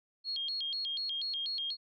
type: tone with vibrato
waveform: sine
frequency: 3729 Hz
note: A#7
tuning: in tune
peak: -33 dBFS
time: 0.24-1.77 s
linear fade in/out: 50 ms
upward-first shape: square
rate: 4.1 Hz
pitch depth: 250 cents each way
effects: none